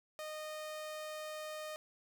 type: tone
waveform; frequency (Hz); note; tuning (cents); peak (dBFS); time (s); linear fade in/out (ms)
sawtooth; 616; D#5; -17; -38; 0.19-1.76; 0
effects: none